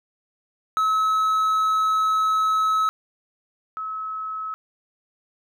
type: tone pair in turn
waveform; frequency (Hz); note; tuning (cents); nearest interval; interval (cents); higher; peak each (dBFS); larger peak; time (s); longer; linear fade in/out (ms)
triangle / sine; 1290 / 1290; E6 / E6; -38 / -38; unison; 0; neither; -16 / -27; first; 0.77-2.89 / 3.77-4.54; first; 0
effects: none